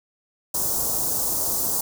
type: band-stop noise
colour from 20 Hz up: white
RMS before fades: -24 dBFS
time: 0.54-1.81 s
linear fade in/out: 5 ms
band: 1000 to 5700 Hz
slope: 24 dB/octave
effects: none